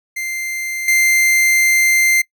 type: tone with level steps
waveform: 45% pulse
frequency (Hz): 2090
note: C7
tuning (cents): -2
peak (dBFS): -21 / -11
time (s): 0.16-2.22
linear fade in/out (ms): 10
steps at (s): 0.88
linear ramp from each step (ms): 2
effects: noise-tail reverb RT60 0.1 s tail -22 dB re dry